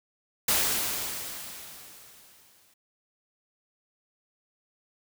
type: noise with exponential decay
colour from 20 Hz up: white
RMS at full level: -23 dBFS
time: 0.48-2.74 s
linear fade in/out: 5 ms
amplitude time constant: 490 ms
effects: none